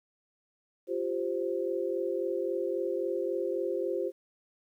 sine chord, F suspended second, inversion none, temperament just, 349.2 / 392.9 / 523.8 Hz, F4 / G4 / C5, 0 / +4 / +2 cents, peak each -33 dBFS, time 0.87-4.12 s, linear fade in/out 50 ms, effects 11-bit

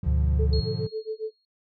triangle chord, G# diminished seventh, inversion none, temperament equal, 103.83 / 123.47 / 146.83 / 174.61 Hz, G#2 / B2 / D3 / F3, 0 / 0 / 0 / 0 cents, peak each -31 dBFS, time 0.03-0.87 s, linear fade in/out 5 ms
sine tone, 72 Hz, D2, 34 cents flat, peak -21 dBFS, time 0.06-0.61 s, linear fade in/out 10 ms
sine tone with tremolo, 437.6 Hz, A4, 9 cents flat, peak -25 dBFS, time 0.39-1.31 s, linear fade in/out 5 ms, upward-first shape sine, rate 7.3 Hz, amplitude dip 100%
sine tone with exponential decay, 4289 Hz, C8, 42 cents sharp, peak -31 dBFS, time 0.53-1.45 s, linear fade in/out 1 ms, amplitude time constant 200 ms
effects noise-tail reverb RT60 0.1 s tail -18 dB re dry

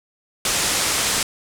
white low-pass noise, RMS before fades -21 dBFS, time 0.45-1.23 s, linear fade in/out 2 ms, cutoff 9600 Hz, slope 24 dB/octave, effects none

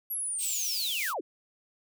sine linear sweep, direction down, 11670 to 251.7 Hz, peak -30 dBFS, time 0.1-1.21 s, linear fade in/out 10 ms
white high-pass noise, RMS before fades -35 dBFS, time 0.38-1.14 s, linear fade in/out 50 ms, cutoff 2400 Hz, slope 96 dB/octave
effects none

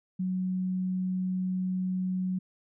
sine tone, 185 Hz, F#3, in tune, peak -27 dBFS, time 0.19-2.39 s, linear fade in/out 10 ms, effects none

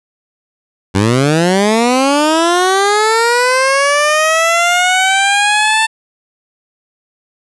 15% pulse linear sweep, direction up, 92 to 892 Hz, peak -3 dBFS, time 0.94-5.87 s, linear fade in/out 20 ms, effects resampled to 24000 Hz

